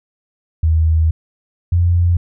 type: tone pair in turn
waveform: sine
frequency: 80 / 87.01 Hz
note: D#2 / F2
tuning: +49 / -6 cents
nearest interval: minor second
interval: 145 cents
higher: second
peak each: -10 dBFS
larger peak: neither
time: 0.63-1.11 / 1.72-2.17 s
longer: first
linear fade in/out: 5 ms
effects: none